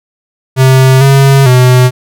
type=tone with pitch steps; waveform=square; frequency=131.4 / 136.9 / 126.2 Hz; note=C3 / C#3 / B2; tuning=+8 / -21 / +38 cents; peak=-3 dBFS; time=0.56-1.91 s; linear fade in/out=50 ms; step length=450 ms; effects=none